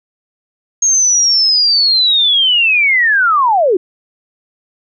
sine linear sweep, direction down, 6530 to 337.2 Hz, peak -8 dBFS, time 0.82-3.77 s, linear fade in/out 5 ms, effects none

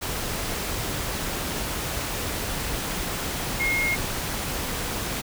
sine tone in noise, 2147 Hz, C7, 44 cents sharp, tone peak -22 dBFS, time 3.59-3.96 s, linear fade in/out 20 ms, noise pink, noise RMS -29 dBFS, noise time 0.01-5.22 s, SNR +4 dB, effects none

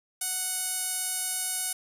sawtooth tone with band-pass filter, 739 Hz, F#5, 2 cents flat, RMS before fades -31 dBFS, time 0.21-1.73 s, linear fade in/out 5 ms, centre 10000 Hz, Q 2.2, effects none

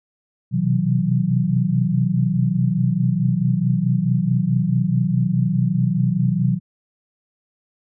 sine tone cluster, 125 / 129.7 / 161 / 185.4 Hz, B2 / C3 / E3 / F#3, +21 / -15 / -41 / +4 cents, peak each -22 / -23 / -21 / -20 dBFS, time 0.51-6.6 s, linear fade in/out 50 ms, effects none

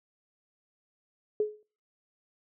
sine tone with exponential decay, 423.7 Hz, G#4, 35 cents sharp, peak -21 dBFS, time 1.4-1.63 s, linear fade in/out 2 ms, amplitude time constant 49 ms, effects noise-tail reverb RT60 0.4 s tail -23 dB re dry

